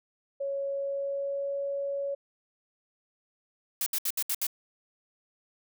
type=tone with pitch glide; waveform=sine; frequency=554.4 to 559.2 Hz; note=C#5 to C#5; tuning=0 to +15 cents; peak=-29 dBFS; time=0.4-2.15 s; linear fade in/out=10 ms; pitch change=+15 cents; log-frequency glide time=0.66-1.56 s
type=noise bursts; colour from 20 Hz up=blue; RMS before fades=-29 dBFS; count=6; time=3.81-4.468 s; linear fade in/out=2 ms; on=53 ms; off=68 ms
effects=none

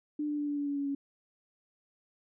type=tone with pitch steps; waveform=sine; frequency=298 / 295.3 / 292.5 / 289.9 / 287.2 / 284.5 / 281.9 / 279.3 Hz; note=D4 / D4 / D4 / D4 / D4 / C#4 / C#4 / C#4; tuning=+25 / +10 / -7 / -22 / -39 / +45 / +29 / +13 cents; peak=-30 dBFS; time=0.19-0.95 s; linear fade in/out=5 ms; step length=95 ms; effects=none

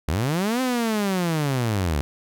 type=linear two-way sweep; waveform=sawtooth; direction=up then down; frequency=66.7 to 261.6 to 66.7 Hz; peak=-17 dBFS; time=0.08-2.01 s; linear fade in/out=0 ms; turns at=0.61 s; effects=none

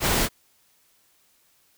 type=noise; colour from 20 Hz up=pink; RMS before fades=-22 dBFS; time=0-0.29 s; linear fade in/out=50 ms; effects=white hiss -63 dBFS RMS until 1.77 s

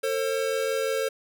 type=tone pair together; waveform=square; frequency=450.2 / 536 Hz; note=A4 / C5; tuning=+40 / +42 cents; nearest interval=minor third; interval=302 cents; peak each=-28 dBFS; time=0.03-1.09 s; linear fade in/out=10 ms; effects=none

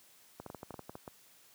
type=clicks; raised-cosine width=1 ms; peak=-29 dBFS; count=11; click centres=0.4 / 0.463 / 0.501 / 0.547 / 0.631 / 0.707 / 0.742 / 0.793 / 0.895 / 0.954 / 1.078 s; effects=white hiss -62 dBFS RMS until 1.54 s + high-pass 80 Hz 12 dB/octave

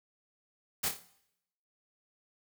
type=noise with echo; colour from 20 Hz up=white; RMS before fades=-31 dBFS; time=0.83-0.89 s; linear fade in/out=10 ms; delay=28 ms; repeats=6; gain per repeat=-6 dB; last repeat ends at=1.058 s; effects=noise-tail reverb RT60 0.8 s tail -18 dB re dry

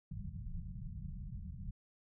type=low-pass noise; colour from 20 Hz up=pink; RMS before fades=-44 dBFS; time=0.11-1.71 s; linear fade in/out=5 ms; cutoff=200 Hz; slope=96 dB/octave; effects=none

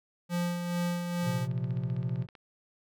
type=tone with tremolo; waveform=square; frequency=174.61 Hz; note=F3; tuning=in tune; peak=-28 dBFS; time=0.29-1.48 s; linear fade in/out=50 ms; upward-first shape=sine; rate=2.3 Hz; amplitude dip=45%
type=chord; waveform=triangle; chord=Bb suspended second; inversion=none; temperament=equal; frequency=116.54 / 130.81 / 174.61 Hz; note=Bb2 / C3 / F3; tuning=0 / 0 / 0 cents; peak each=-32 / -30 / -34 dBFS; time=1.22-2.27 s; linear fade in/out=50 ms
type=click train; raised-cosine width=0.3 ms; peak=-35 dBFS; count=17; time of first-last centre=1.32-2.352 s; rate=15.5 Hz
effects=none

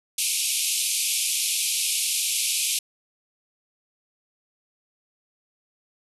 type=band-pass noise; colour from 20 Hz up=white; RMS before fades=-25 dBFS; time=0.18-2.79 s; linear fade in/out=5 ms; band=2300 to 12000 Hz; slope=96 dB/octave; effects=none

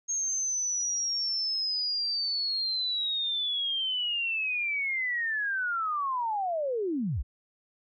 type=linear sweep; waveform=sine; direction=down; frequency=6510 to 41.39 Hz; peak=-27 dBFS; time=0.08-7.23 s; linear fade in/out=20 ms; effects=none

